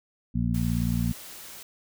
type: harmonic tone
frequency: 58.27 Hz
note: A#1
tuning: in tune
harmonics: 1 / 2 / 3 / 4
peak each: -30 / -28 / -28 / -29 dBFS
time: 0.34-1.13 s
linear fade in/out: 20 ms
type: noise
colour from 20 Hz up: white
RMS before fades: -43 dBFS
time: 0.54-1.63 s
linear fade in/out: 5 ms
effects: none